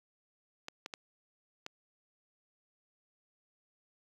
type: clicks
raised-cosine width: 0.2 ms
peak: -23 dBFS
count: 4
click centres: 0.684 / 0.861 / 0.938 / 1.664 s
effects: high-pass 200 Hz 12 dB/octave + 9-bit